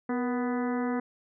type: harmonic tone with a mistuned harmonic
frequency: 248.2 Hz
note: B3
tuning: 9 cents sharp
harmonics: 1 / 2 / 3 / 4 / 5 / 6 / 7 / 8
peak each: -28 / -34 / -38 / -40 / -42 / -44 / -45 / -46 dBFS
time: 0.09-1 s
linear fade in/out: 5 ms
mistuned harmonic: 2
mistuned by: -60 cents
effects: none